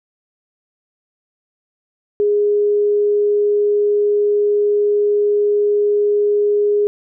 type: tone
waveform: sine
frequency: 413.3 Hz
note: G#4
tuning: 8 cents flat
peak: -12 dBFS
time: 2.2-6.87 s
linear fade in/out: 0 ms
effects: none